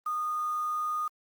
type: tone with quantisation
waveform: sine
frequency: 1230 Hz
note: D#6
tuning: 20 cents flat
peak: -28 dBFS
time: 0.06-1.08 s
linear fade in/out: 5 ms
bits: 8
effects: Opus 32 kbps